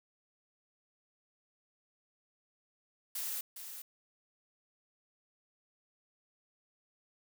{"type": "noise with echo", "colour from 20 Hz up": "blue", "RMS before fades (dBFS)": -38, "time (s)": [3.15, 3.41], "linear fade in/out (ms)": 5, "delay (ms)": 410, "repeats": 1, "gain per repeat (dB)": -8, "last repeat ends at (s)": 3.82, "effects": []}